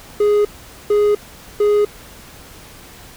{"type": "tone bursts", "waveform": "triangle", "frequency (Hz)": 415.3, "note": "G#4", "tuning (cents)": 0, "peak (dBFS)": -9, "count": 3, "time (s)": [0.2, 1.85], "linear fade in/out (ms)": 5, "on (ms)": 250, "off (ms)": 450, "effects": ["pink hiss -40 dBFS RMS until 3.16 s"]}